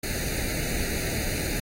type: noise with comb filter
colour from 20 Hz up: pink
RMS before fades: -29 dBFS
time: 0.03-1.6 s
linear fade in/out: 5 ms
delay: 0.46 ms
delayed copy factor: +0.95
effects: AAC 48 kbps